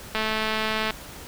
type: click train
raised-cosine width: 0.3 ms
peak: -10 dBFS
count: 166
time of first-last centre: 0.15-0.907 s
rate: 218 Hz
effects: pink hiss -41 dBFS RMS until 1.27 s